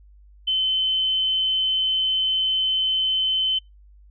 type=tone; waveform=sine; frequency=3061 Hz; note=G7; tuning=42 cents flat; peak=-19 dBFS; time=0.47-3.59 s; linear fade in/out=10 ms; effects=noise-tail reverb RT60 0.2 s tail -26 dB re dry + added 50 Hz sine -47 dBFS peak until 4.1 s